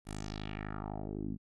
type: tone with low-pass filter sweep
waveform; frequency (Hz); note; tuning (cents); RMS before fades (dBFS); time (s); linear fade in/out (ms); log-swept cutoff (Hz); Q
10% pulse; 51.91; G#1; 0; -40; 0.05-1.38; 50; 11000 to 210; 2.9
effects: none